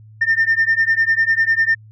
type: beating tone pair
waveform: sine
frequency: 1802 / 1812 Hz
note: A6 / A#6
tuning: +41 / -50 cents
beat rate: 10 Hz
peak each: -15 dBFS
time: 0.21-1.75 s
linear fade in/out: 10 ms
effects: tanh soft clip ceiling -8 dBFS + added 108 Hz sine -40 dBFS peak until 1.91 s